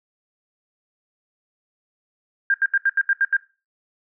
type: tone bursts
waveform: sine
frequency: 1600 Hz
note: G6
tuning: 35 cents sharp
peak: -15 dBFS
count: 8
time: 2.5-3.367 s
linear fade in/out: 2 ms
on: 41 ms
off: 77 ms
effects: noise-tail reverb RT60 0.3 s tail -19 dB re dry